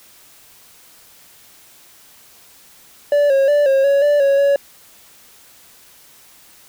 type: tone with pitch steps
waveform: triangle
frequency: 580 / 544 / 584 / 540 / 559 / 584 / 554 / 562 Hz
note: D5 / C#5 / D5 / C#5 / C#5 / D5 / C#5 / C#5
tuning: -22 / -33 / -10 / -45 / +14 / -10 / -1 / +24 cents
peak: -9 dBFS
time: 3.12-4.56 s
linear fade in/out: 2 ms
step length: 180 ms
effects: white hiss -47 dBFS RMS until 6.68 s